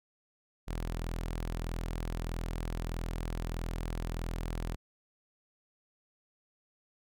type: tone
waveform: sawtooth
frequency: 41.59 Hz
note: E1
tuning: 16 cents sharp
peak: -30 dBFS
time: 0.67-4.76 s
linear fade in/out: 20 ms
effects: none